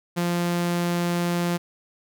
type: tone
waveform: sawtooth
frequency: 173.7 Hz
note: F3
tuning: 9 cents flat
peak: -18 dBFS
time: 0.16-1.58 s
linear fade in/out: 20 ms
effects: none